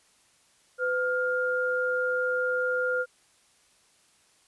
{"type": "tone pair together", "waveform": "sine", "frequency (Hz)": [504.2, 1409], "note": ["B4", "F6"], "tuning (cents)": [36, 15], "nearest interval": "octave + tritone", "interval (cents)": 1779, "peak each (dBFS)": -27, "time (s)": [0.78, 3.06], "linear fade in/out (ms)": 50, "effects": ["white hiss -63 dBFS RMS until 4.47 s", "resampled to 24000 Hz"]}